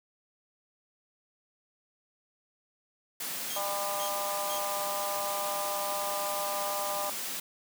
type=high-pass noise; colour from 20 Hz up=white; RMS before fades=-36 dBFS; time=3.2-7.4 s; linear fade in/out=5 ms; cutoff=140 Hz; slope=96 dB/octave
type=tone bursts; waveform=20% pulse; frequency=3225 Hz; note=G7; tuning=48 cents sharp; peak=-33 dBFS; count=3; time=3.5-4.581 s; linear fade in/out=2 ms; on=87 ms; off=410 ms
type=harmonic tone; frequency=200 Hz; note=G3; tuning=35 cents sharp; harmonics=3 / 4 / 5 / 6; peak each=-36 / -37 / -38 / -39 dBFS; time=3.56-7.1 s; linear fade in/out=5 ms
effects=none

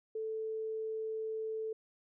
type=tone; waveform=sine; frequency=440 Hz; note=A4; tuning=in tune; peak=-35 dBFS; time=0.15-1.73 s; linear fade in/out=5 ms; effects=none

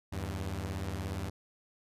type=beating tone pair; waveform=sawtooth; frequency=80.4 / 97.4 Hz; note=E2 / G2; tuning=-43 / -11 cents; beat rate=17 Hz; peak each=-34 / -33 dBFS; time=0.12-1.3 s; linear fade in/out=10 ms; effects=resampled to 32000 Hz

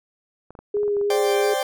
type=clicks; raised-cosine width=1 ms; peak=-27 dBFS; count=8; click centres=0.506 / 0.552 / 0.59 / 0.769 / 0.832 / 0.88 / 0.968 / 1.013 s
type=tone with vibrato; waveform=sine; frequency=410 Hz; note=G#4; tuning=22 cents flat; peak=-19 dBFS; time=0.74-1.54 s; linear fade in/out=5 ms; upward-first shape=triangle; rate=2.9 Hz; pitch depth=22 cents each way
type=chord; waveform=40% pulse; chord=C suspended second; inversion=none; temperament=equal; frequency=523.3 / 587.3 / 784 Hz; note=C5 / D5 / G5; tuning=0 / 0 / 0 cents; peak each=-25 dBFS; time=1.1-1.63 s; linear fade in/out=2 ms
effects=none

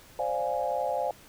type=chord; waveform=sine; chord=D half-diminished seventh; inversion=third; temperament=equal; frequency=523.3 / 587.3 / 698.5 / 830.6 Hz; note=C5 / D5 / F5 / Ab5; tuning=0 / 0 / 0 / 0 cents; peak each=-32 dBFS; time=0.19-1.11 s; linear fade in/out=2 ms; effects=pink hiss -53 dBFS RMS until 1.28 s

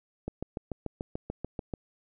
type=click train; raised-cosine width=2 ms; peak=-20 dBFS; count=11; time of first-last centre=0.28-1.738 s; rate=6.86 Hz; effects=none

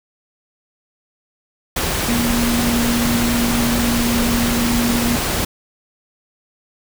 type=tone in noise; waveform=sine; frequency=237.1 Hz; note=A#3; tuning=30 cents sharp; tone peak=-17 dBFS; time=2.08-5.16 s; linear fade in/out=5 ms; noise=pink; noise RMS=-20 dBFS; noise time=1.76-5.45 s; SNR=0 dB; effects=none

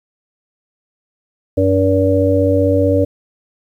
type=harmonic tone; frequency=95.5 Hz; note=G2; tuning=45 cents flat; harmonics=1 / 3 / 5 / 6; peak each=-16 / -16 / -16 / -16 dBFS; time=1.57-3.05 s; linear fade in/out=10 ms; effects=8-bit

